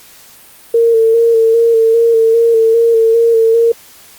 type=tone with vibrato; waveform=sine; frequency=456.4 Hz; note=A#4; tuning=37 cents flat; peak=-6 dBFS; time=0.74-3.72 s; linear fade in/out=5 ms; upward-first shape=square; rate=2.5 Hz; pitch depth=24 cents each way; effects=white hiss -40 dBFS RMS until 4.18 s + Opus 48 kbps